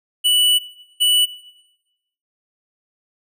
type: tone pair in turn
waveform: square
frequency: 2960 / 2960 Hz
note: F#7 / F#7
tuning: 0 / 0 cents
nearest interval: unison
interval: 0 cents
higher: neither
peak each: -13 dBFS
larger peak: neither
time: 0.24-0.59 / 1-1.26 s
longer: first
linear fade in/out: 20 ms
effects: noise-tail reverb RT60 1.0 s tail -18 dB re dry